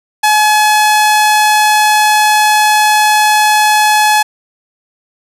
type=tone; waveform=sawtooth; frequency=850 Hz; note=G#5; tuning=40 cents sharp; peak=-3 dBFS; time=0.23-4.23 s; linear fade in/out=10 ms; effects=resampled to 32000 Hz + 7-bit